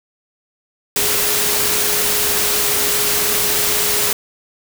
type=tone in noise; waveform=sine; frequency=417.2 Hz; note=G#4; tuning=8 cents sharp; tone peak=-27 dBFS; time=0.96-4.13 s; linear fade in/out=2 ms; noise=white; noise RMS=-17 dBFS; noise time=0.96-4.13 s; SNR=-13 dB; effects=none